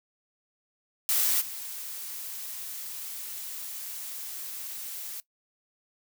blue noise with level steps, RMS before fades -25 / -38 dBFS, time 1.09-5.2 s, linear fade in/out 0 ms, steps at 1.4 s, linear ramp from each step 20 ms, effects noise-tail reverb RT60 0.1 s tail -19 dB re dry

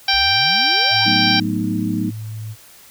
harmonic tone, 784 Hz, G5, in tune, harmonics 1 / 2 / 3 / 4 / 5 / 6 / 7, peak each -21 / -21 / -21 / -21 / -21 / -21 / -21 dBFS, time 0.08-1.4 s, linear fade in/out 5 ms
sine exponential sweep, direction up, 51.91 to 988 Hz, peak -30 dBFS, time 0.13-1.05 s, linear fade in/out 10 ms
sine tone, 108.8 Hz, A2, 19 cents flat, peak -26 dBFS, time 0.9-2.56 s, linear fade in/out 50 ms
sine chord, B dominant seventh, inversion second, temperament equal, 185 / 220 / 246.9 / 311.1 Hz, F#3 / A3 / B3 / D#4, 0 / 0 / 0 / 0 cents, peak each -23 / -24 / -26 / -23 dBFS, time 1.05-2.11 s, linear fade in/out 20 ms
effects white hiss -45 dBFS RMS until 2.9 s

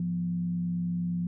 sine tone with frequency modulation, 174.61 Hz, F3, in tune, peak -27 dBFS, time 0-1.27 s, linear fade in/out 2 ms, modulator 68.9 Hz, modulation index 0.33, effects none

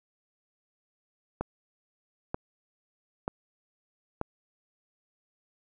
click train, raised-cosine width 1 ms, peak -16 dBFS, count 4, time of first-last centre 1.41-4.214 s, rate 1.07 Hz, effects none

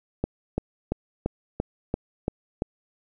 click train, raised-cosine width 2 ms, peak -11 dBFS, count 8, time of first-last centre 0.24-2.621 s, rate 2.94 Hz, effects none

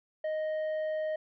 triangle tone with tanh clipping, 622.3 Hz, D#5, in tune, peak -31 dBFS, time 0.24-1.16 s, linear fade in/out 5 ms, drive 10 dB, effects none

